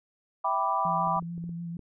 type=chord; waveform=sine; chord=E minor seventh; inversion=none; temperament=equal; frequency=659.3 / 784 / 987.8 / 1174.7 Hz; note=E5 / G5 / B5 / D6; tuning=0 / 0 / 0 / 0 cents; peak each=-34 / -30 / -28 / -29 dBFS; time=0.44-1.2 s; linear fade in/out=10 ms
type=tone with vibrato; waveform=sine; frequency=170 Hz; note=F3; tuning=46 cents flat; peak=-33 dBFS; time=0.85-1.77 s; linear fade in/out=2 ms; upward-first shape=sine; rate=6.8 Hz; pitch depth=21 cents each way
type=clicks; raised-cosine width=3 ms; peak=-34 dBFS; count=7; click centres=1.073 / 1.166 / 1.225 / 1.379 / 1.44 / 1.493 / 1.793 s
effects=none